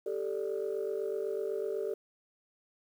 sine chord, G suspended second, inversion none, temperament equal, 392 / 440 / 587.3 Hz, G4 / A4 / D5, 0 / 0 / 0 cents, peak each -34 / -34 / -39 dBFS, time 0.06-1.94 s, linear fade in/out 5 ms, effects tanh soft clip ceiling -25 dBFS + 10-bit

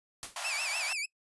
white noise with exponential decay, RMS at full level -36 dBFS, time 0.23-0.42 s, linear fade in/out 0 ms, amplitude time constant 41 ms
pink high-pass noise, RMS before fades -38 dBFS, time 0.36-0.93 s, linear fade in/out 2 ms, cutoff 610 Hz, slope 96 dB/octave
sawtooth tone with vibrato, 2470 Hz, D#7, 13 cents flat, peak -29 dBFS, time 0.44-1.06 s, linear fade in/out 10 ms, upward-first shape sine, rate 6.7 Hz, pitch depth 150 cents each way
effects noise-tail reverb RT60 0.1 s tail -24 dB re dry + resampled to 24000 Hz

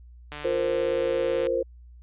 click train, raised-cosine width 0.3 ms, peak -21 dBFS, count 171, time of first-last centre 0.32-1.469 s, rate 148 Hz
sine chord, F suspended fourth, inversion none, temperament just, 349.2 / 465.6 / 523.8 Hz, F4 / Bb4 / C5, 0 / -2 / +2 cents, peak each -30 / -27 / -25 dBFS, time 0.44-1.63 s, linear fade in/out 10 ms
effects added 60 Hz sine -45 dBFS peak until 2.02 s + resampled to 8000 Hz

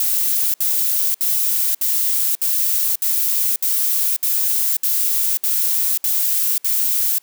violet noise bursts, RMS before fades -18 dBFS, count 12, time 0-7.184 s, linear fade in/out 2 ms, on 540 ms, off 64 ms, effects white hiss -56 dBFS RMS until 7.22 s + high-pass 200 Hz 12 dB/octave

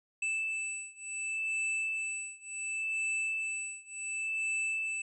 square beating tone pair, 2637 / 2637.69 Hz, E7 / E7, 0 / 0 cents, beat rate 0.69 Hz, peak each -36 / -37 dBFS, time 0.22-5.02 s, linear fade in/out 5 ms, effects resampled to 24000 Hz

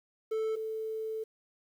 triangle / sine tone pair in turn, 440 / 440 Hz, A4 / A4, 0 / 0 cents, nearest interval unison, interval 0 cents, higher neither, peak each -27 / -33 dBFS, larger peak first, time 0.31-0.56 / 0.56-1.24 s, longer second, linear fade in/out 10 ms, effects 10-bit

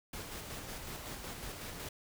pink noise with tremolo, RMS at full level -43 dBFS, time 0.13-1.89 s, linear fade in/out 5 ms, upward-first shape square, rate 5.4 Hz, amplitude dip 30%, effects none

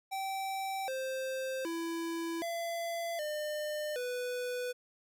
square tone with pitch steps, 774 / 525 / 332.9 / 677 / 603 / 494.9 Hz, G5 / C5 / E4 / E5 / D5 / B4, -22 / +6 / +17 / +46 / +46 / +4 cents, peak -35 dBFS, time 0.11-4.73 s, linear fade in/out 20 ms, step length 770 ms, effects none

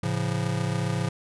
square chord, A augmented, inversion none, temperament just, 110 / 137.5 / 171.88 Hz, A2 / C#3 / E#3, 0 / -14 / -27 cents, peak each -30 dBFS, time 0.03-1.09 s, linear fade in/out 5 ms, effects resampled to 24000 Hz

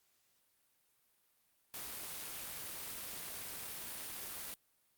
white noise with amplitude modulation, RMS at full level -42 dBFS, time 1.74-4.54 s, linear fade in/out 0 ms, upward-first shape sine, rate 266 Hz, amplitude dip 55%, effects white hiss -75 dBFS RMS until 4.97 s + Opus 48 kbps

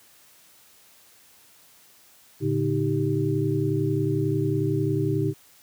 sine tone cluster, 112.9 / 144 / 314.2 / 390.8 Hz, A2 / D3 / D#4 / G4, +45 / -34 / +17 / -5 cents, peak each -27 / -26 / -27 / -27 dBFS, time 2.4-5.34 s, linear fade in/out 50 ms, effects white hiss -55 dBFS RMS until 5.62 s + high-pass 60 Hz 12 dB/octave

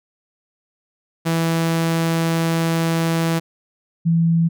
sawtooth / sine tone pair in turn, 164.81 / 166.24 Hz, E3 / E3, 0 / +15 cents, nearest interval unison, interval 15 cents, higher second, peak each -13 / -13 dBFS, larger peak neither, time 1.25-3.4 / 4.05-4.49 s, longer first, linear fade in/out 20 ms, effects none

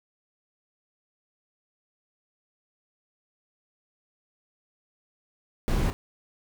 brown noise with echo, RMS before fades -25 dBFS, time 5.68-5.9 s, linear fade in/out 0 ms, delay 30 ms, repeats 1, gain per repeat -9 dB, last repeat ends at 5.93 s, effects none

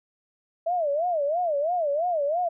sine tone with vibrato, 638 Hz, D#5, 43 cents sharp, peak -22 dBFS, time 0.66-2.49 s, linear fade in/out 10 ms, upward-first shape sine, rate 3 Hz, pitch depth 220 cents each way, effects none

